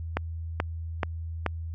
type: click train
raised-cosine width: 0.5 ms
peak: -10 dBFS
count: 4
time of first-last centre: 0.17-1.463 s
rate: 2.32 Hz
effects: added 82 Hz sine -32 dBFS peak until 1.74 s